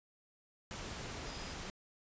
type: tone in noise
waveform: sine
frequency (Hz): 4978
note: D#8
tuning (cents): 0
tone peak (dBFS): -54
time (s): 1.26-1.53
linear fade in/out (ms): 0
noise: pink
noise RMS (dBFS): -44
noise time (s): 0.71-1.7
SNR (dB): -13
effects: resampled to 16000 Hz